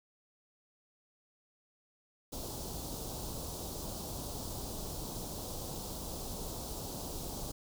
pink band-stop noise, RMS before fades -41 dBFS, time 2.32-7.52 s, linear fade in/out 10 ms, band 970 to 3900 Hz, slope 24 dB/octave, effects none

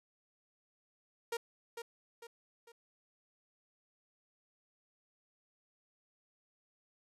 sawtooth tone with echo, 466.2 Hz, A#4, in tune, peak -31 dBFS, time 1.32-1.37 s, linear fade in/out 5 ms, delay 450 ms, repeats 3, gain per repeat -7 dB, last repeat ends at 2.72 s, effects resampled to 32000 Hz

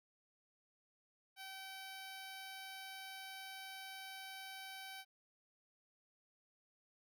10% pulse tone, 769 Hz, G5, 33 cents flat, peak -40 dBFS, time 1.36-5.05 s, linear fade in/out 50 ms, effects none

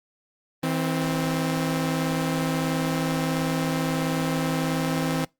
sawtooth tone pair together, 161.56 / 261.6 Hz, E3 / C4, -35 / 0 cents, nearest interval minor sixth, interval 835 cents, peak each -22 dBFS, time 0.63-5.25 s, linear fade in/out 5 ms, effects noise-tail reverb RT60 0.2 s tail -24 dB re dry + Opus 32 kbps

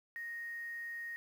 sine tone with quantisation, 1864.7 Hz, A#6, in tune, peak -40 dBFS, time 0.16-1.16 s, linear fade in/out 0 ms, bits 10, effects none

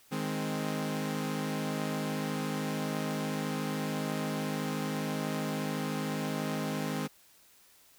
sawtooth chord, Ab major, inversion second, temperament equal, 155.56 / 207.7 / 261.6 Hz, Eb3 / Ab3 / C4, 0 / 0 / 0 cents, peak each -32 / -32 / -32 dBFS, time 0.11-7.08 s, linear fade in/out 20 ms, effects white hiss -61 dBFS RMS until 7.98 s

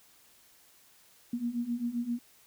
sine beating tone pair, 233.8 / 241.4 Hz, A#3 / B3, +5 / -39 cents, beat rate 7.6 Hz, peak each -35 / -32 dBFS, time 1.33-2.19 s, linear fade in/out 5 ms, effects white hiss -61 dBFS RMS until 2.46 s

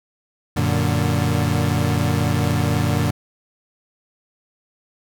30% pulse chord, Gb augmented, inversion none, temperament equal, 92.5 / 116.54 / 146.83 Hz, Gb2 / Bb2 / D3, 0 / 0 / 0 cents, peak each -19 dBFS, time 0.56-3.11 s, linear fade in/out 10 ms, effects none

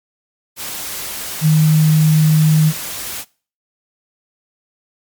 sine tone in noise, 155.56 Hz, D#3, in tune, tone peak -8 dBFS, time 1.41-2.73 s, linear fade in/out 50 ms, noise white, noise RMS -26 dBFS, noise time 0.56-3.25 s, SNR +15 dB, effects noise-tail reverb RT60 0.4 s tail -23 dB re dry + MP3 96 kbps

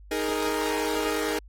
sawtooth chord, D# suspended fourth, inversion none, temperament equal, 311.1 / 415.3 / 466.2 Hz, D#4 / G#4 / A#4, 0 / 0 / 0 cents, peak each -26 / -26 / -26 dBFS, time 0.11-1.39 s, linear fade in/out 5 ms, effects added 50 Hz sine -45 dBFS peak until 1.48 s + AAC 48 kbps

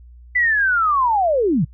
sine linear sweep, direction down, 2008 to 123.47 Hz, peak -14 dBFS, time 0.35-1.65 s, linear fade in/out 10 ms, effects noise-tail reverb RT60 0.1 s tail -25 dB re dry + added 60 Hz sine -40 dBFS peak until 1.73 s

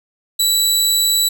20% pulse tone, 3944 Hz, B7, 3 cents flat, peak -7 dBFS, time 0.39-1.29 s, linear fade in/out 10 ms, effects none

